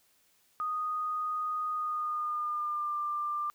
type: tone with pitch glide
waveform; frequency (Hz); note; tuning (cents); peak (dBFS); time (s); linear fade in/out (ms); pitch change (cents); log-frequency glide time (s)
sine; 1240 to 1189.5; D#6 to D6; -6 to +22; -30; 0.6-3.5; 0; -72; 1.7-2.98
effects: white hiss -68 dBFS RMS until 3.54 s